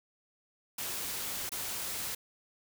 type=noise with dropouts; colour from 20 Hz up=white; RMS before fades=-37 dBFS; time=0.78-2.15 s; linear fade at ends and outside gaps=5 ms; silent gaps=1.493-1.518 s; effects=none